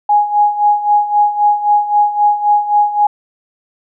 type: tone with tremolo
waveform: sine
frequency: 830 Hz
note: G#5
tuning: 1 cent flat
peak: -6 dBFS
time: 0.09-3.07 s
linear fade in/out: 5 ms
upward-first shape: sine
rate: 3.8 Hz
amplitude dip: 75%
effects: none